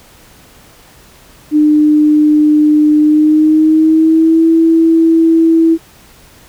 sine tone with pitch glide, 301.7 to 327.1 Hz, D4 to E4, +47 to -13 cents, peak -5 dBFS, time 1.51-5.78 s, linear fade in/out 50 ms, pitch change +140 cents, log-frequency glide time 2.99-4.47 s, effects pink hiss -42 dBFS RMS until 6.48 s

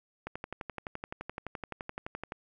click train, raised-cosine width 0.5 ms, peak -22 dBFS, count 25, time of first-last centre 0.27-2.321 s, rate 11.7 Hz, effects none

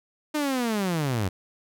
sawtooth linear sweep, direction down, 307.9 to 87.31 Hz, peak -20 dBFS, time 0.34-1.29 s, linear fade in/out 10 ms, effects none

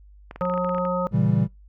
clicks, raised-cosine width 0.5 ms, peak -22 dBFS, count 12, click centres 0.311 / 0.36 / 0.419 / 0.453 / 0.498 / 0.539 / 0.577 / 0.646 / 0.693 / 0.747 / 0.782 / 0.852 s
harmonic tone, 180 Hz, F#3, 47 cents flat, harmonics 1 / 3 / 5 / 7, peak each -26 / -24 / -31 / -28 dBFS, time 0.41-1.07 s, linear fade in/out 0 ms
triangle chord, A# diminished seventh, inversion none, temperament equal, 116.54 / 138.59 / 164.81 / 196 Hz, A#2 / C#3 / E3 / G3, 0 / 0 / 0 / 0 cents, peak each -21 dBFS, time 1.11-1.48 s, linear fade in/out 50 ms
effects noise-tail reverb RT60 0.2 s tail -24 dB re dry + added 50 Hz sine -46 dBFS peak until 1.68 s

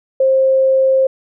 sine tone, 530 Hz, C5, 22 cents sharp, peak -9 dBFS, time 0.2-1.07 s, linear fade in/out 5 ms, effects none

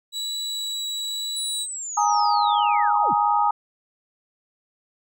35% pulse tone with vibrato, 3913 Hz, B7, 17 cents flat, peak -25 dBFS, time 0.12-1.67 s, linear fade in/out 50 ms, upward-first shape triangle, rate 1 Hz, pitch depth 8 cents each way
sine linear sweep, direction down, 9930 to 102.6 Hz, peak -29 dBFS, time 1.36-3.14 s, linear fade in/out 10 ms
sine chord, Ab suspended second, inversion none, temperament equal with one note detuned, 830.6 / 932.3 / 1250.3 Hz, Ab5 / Bb5 / Eb6, 0 / 0 / +8 cents, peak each -20 / -22 / -23 dBFS, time 1.97-3.51 s, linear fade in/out 5 ms
effects none

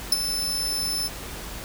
sawtooth tone with ADSR envelope, 5274 Hz, E8, in tune, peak -11 dBFS, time 0.12-1.09 s, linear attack 4 ms, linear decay 23 ms, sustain -11 dB, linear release 26 ms, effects added 50 Hz sine -41 dBFS peak until 1.64 s + pink hiss -37 dBFS RMS until 1.64 s

